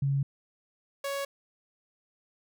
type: tone pair in turn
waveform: sine / sawtooth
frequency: 138.59 / 556.8 Hz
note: C#3 / C#5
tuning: 0 / +8 cents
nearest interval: 2 octaves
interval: 2408 cents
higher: second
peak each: -24 / -27 dBFS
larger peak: first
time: 0.02-0.23 / 1.04-1.25 s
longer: neither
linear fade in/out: 5 ms
effects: none